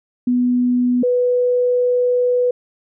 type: tone pair in turn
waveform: sine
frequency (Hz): 246.9 / 493.8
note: B3 / B4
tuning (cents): 0 / 0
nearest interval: octave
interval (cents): 1200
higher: second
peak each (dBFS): -13 / -13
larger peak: neither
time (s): 0.27-1.03 / 1.03-2.51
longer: second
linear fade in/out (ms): 5
effects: none